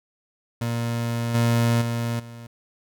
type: tone with level steps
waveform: 30% pulse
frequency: 117.3 Hz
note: A#2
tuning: 11 cents sharp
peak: -21 / -15 / -21 / -35 dBFS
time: 0.61-2.47 s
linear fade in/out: 5 ms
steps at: 1.34 / 1.81 / 2.19 s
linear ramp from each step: 10 ms
effects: none